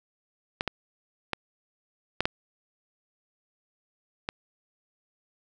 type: clicks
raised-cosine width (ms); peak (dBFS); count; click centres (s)
0.3; -11 / -11 / -11 / -8 / -8 / -13; 6; 0.609 / 0.677 / 1.333 / 2.206 / 2.255 / 4.289
effects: none